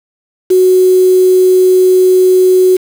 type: tone with quantisation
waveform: sine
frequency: 370 Hz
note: F#4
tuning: in tune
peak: -4 dBFS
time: 0.5-2.77 s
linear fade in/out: 10 ms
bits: 4
effects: none